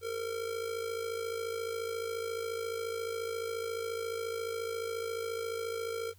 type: tone with amplitude modulation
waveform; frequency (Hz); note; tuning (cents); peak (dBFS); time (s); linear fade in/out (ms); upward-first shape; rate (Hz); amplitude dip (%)
square; 457.7; A#4; -32; -32; 0.01-6.14; 50; sine; 54.3; 65
effects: added 91 Hz sine -57 dBFS peak until 6.18 s + white hiss -66 dBFS RMS until 6.18 s